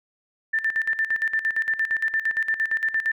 sine tone with tremolo, 1781 Hz, A6, 21 cents sharp, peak -19 dBFS, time 0.53-3.12 s, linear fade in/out 10 ms, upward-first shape square, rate 8.7 Hz, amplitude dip 75%, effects none

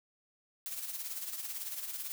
blue noise with tremolo, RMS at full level -38 dBFS, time 0.66-2.12 s, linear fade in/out 0 ms, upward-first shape sine, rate 18 Hz, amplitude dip 55%, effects none

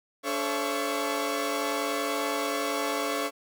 sawtooth tone cluster, 288.3 / 431.6 / 536 / 675 / 1122 Hz, D4 / A4 / C5 / E5 / C#6, -32 / -33 / +42 / +41 / +21 cents, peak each -30 dBFS, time 0.23-3.31 s, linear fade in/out 50 ms, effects none

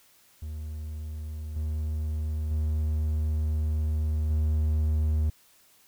triangle tone with level steps, 77 Hz, D#2, 17 cents flat, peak -31 / -25 / -22 / -20 dBFS, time 0.42-5.3 s, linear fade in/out 5 ms, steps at 1.56 / 2.51 / 4.3 s, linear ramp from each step 2 ms, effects white hiss -60 dBFS RMS until 5.87 s

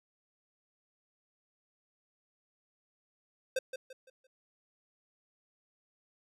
square tone with echo, 520 Hz, C5, 11 cents flat, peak -29 dBFS, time 3.56-3.59 s, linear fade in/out 5 ms, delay 170 ms, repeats 4, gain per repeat -9 dB, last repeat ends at 4.27 s, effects low-pass 11000 Hz 12 dB/octave

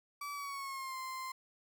35% pulse tone with pitch glide, 1151 to 1043.3 Hz, D6 to C6, -35 to -5 cents, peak -38 dBFS, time 0.21-1.32 s, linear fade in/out 5 ms, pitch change -170 cents, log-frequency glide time 0.33-0.98 s, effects none

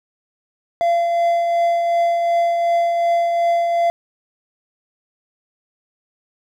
triangle tone with tremolo, 684 Hz, F5, 36 cents flat, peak -11 dBFS, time 0.81-3.9 s, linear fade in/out 0 ms, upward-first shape triangle, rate 2.7 Hz, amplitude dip 35%, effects none

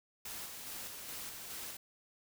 white noise with tremolo, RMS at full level -44 dBFS, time 0.25-1.77 s, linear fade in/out 5 ms, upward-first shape square, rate 2.4 Hz, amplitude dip 30%, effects none

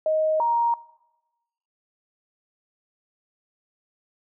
sine tone pair in turn, 626 / 937.9 Hz, D#5 / A#5, +10 / +10 cents, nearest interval perfect fifth, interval 700 cents, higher second, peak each -19 dBFS, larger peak neither, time 0.06-0.4 / 0.4-0.74 s, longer neither, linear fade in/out 2 ms, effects noise-tail reverb RT60 1.0 s tail -20 dB re dry

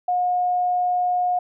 sine tone, 720 Hz, F#5, 47 cents flat, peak -18 dBFS, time 0.08-1.39 s, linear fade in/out 5 ms, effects none

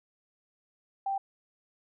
sine tone, 784 Hz, G5, in tune, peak -28 dBFS, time 1.06-1.18 s, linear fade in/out 5 ms, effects none

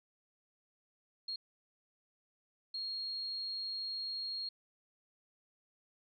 sine tone bursts at uneven times, 4267 Hz, C8, 33 cents sharp, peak -37 dBFS, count 2, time 1.28-1.36 / 2.74-4.49 s, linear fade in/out 5 ms, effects none

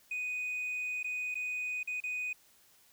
sine tone with dropouts, 2489 Hz, D#7, in tune, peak -31 dBFS, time 0.11-2.33 s, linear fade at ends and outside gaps 5 ms, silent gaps 1.03-1.043 / 1.344-1.353 / 1.831-1.874 / 2.003-2.037 s, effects tanh soft clip ceiling -32 dBFS + white hiss -64 dBFS RMS until 2.92 s

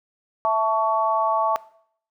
sine chord, A major, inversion second, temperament equal with one note detuned, 659.3 / 880 / 1122.3 Hz, E5 / A5 / C#6, 0 / 0 / +21 cents, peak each -22 dBFS, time 0.45-1.56 s, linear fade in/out 0 ms, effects noise-tail reverb RT60 0.6 s tail -19 dB re dry

